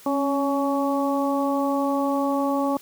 harmonic tone with a mistuned harmonic, 280.5 Hz, C#4, 21 cents sharp, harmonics 1 / 2 / 3 / 4, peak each -23 / -26 / -28 / -29 dBFS, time 0.06-2.77 s, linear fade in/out 2 ms, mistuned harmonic 1, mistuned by -32 cents, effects white hiss -48 dBFS RMS until 2.81 s + high-pass 100 Hz 12 dB/octave

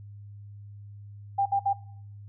sine tone bursts, 794 Hz, G5, 22 cents sharp, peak -21 dBFS, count 3, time 1.38-1.733 s, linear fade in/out 10 ms, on 79 ms, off 58 ms, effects noise-tail reverb RT60 0.6 s tail -18 dB re dry + added 102 Hz sine -42 dBFS peak until 2.28 s

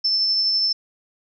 sine tone with tremolo, 5300 Hz, E8, 9 cents sharp, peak -16 dBFS, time 0.04-0.73 s, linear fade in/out 10 ms, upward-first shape triangle, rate 12 Hz, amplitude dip 25%, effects none

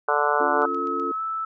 harmonic tone, 146.83 Hz, D3, in tune, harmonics 3 / 4 / 5 / 6 / 7 / 8 / 9 / 10, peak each -27 / -27 / -27 / -27 / -27 / -27 / -27 / -27 dBFS, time 0.08-0.66 s, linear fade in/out 5 ms
sine chord, Db augmented, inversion none, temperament equal with one note detuned, 277.2 / 349.2 / 444.9 Hz, Db4 / F4 / A4, 0 / 0 / +19 cents, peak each -31 dBFS, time 0.4-1.12 s, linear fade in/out 5 ms
sine tone with pitch glide, 1285 to 1315 Hz, E6 to E6, -45 to -5 cents, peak -25 dBFS, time 0.62-1.45 s, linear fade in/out 5 ms, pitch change +40 cents, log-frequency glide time 1.14-1.21 s
click train, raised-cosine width 0.2 ms, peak -31 dBFS, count 4, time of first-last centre 0.62-0.998 s, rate 7.93 Hz
effects none

